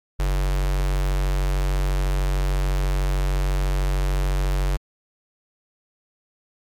square tone with notch filter, 46.87 Hz, F#1, 23 cents sharp, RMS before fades -21 dBFS, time 0.19-4.77 s, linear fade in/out 10 ms, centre 250 Hz, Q 1.9, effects MP3 96 kbps

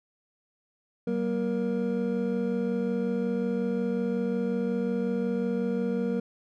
triangle tone cluster, 190.7 / 236.2 / 470.6 Hz, G3 / A#3 / A#4, -47 / +23 / +16 cents, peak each -28 dBFS, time 1.07-6.2 s, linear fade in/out 5 ms, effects none

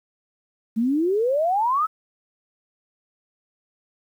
sine exponential sweep, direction up, 214.9 to 1327 Hz, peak -18 dBFS, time 0.76-1.87 s, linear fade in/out 20 ms, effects 9-bit

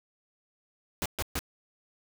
pink noise bursts, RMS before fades -31 dBFS, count 3, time 1.02-1.391 s, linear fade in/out 0 ms, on 37 ms, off 130 ms, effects none

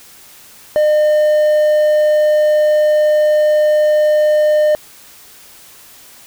triangle tone, 606 Hz, D#5, 46 cents flat, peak -7 dBFS, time 0.76-4.75 s, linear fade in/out 0 ms, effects white hiss -41 dBFS RMS until 6.26 s

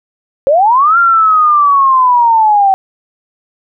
sine linear two-way sweep, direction up then down, 523.3 to 1396.9 to 761 Hz, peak -5 dBFS, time 0.47-2.74 s, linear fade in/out 0 ms, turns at 0.98 s, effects none

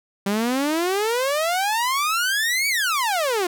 sawtooth exponential two-way sweep, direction up then down, 194.3 to 2300 to 341.4 Hz, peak -16 dBFS, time 0.26-3.47 s, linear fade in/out 5 ms, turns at 2.68 s, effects none

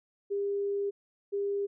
sine tone pair in turn, 401.7 / 401.7 Hz, G4 / G4, +42 / +42 cents, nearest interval unison, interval 0 cents, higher neither, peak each -28 dBFS, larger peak neither, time 0.3-0.91 / 1.32-1.67 s, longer first, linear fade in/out 20 ms, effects none

